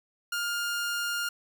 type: tone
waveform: sawtooth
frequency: 1410 Hz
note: F6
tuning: 16 cents sharp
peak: -25 dBFS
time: 0.32-1.29 s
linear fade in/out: 5 ms
effects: none